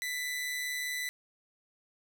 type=tone with amplitude modulation; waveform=sawtooth; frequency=1991 Hz; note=B6; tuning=14 cents sharp; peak=-28 dBFS; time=0.02-1.09 s; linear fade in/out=0 ms; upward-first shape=sine; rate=145 Hz; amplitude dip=35%; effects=none